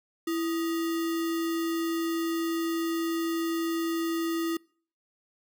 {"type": "tone with sample-and-hold", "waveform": "sine", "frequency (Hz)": 331.6, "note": "E4", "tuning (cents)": 10, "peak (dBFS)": -26, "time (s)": [0.27, 4.57], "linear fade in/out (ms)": 5, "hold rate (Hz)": 1575, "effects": ["noise-tail reverb RT60 0.5 s tail -26 dB re dry"]}